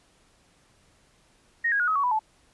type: tone with pitch steps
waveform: sine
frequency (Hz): 1864.7 / 1642.2 / 1446.2 / 1273.6 / 1121.6 / 987.8 / 869.9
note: A#6 / G#6 / F#6 / D#6 / C#6 / B5 / A5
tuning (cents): 0 / -20 / -40 / +40 / +20 / 0 / -20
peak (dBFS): -21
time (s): 1.64-2.193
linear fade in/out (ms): 10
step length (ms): 79
effects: pink hiss -62 dBFS RMS until 2.53 s + resampled to 24000 Hz